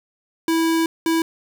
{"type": "tone pair in turn", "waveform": "square", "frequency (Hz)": [327.6, 327.6], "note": ["E4", "E4"], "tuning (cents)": [-11, -11], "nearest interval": "unison", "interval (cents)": 0, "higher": "neither", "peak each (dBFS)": -17, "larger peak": "neither", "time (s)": [[0.48, 0.86], [1.06, 1.22]], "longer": "first", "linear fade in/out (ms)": 2, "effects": ["8-bit"]}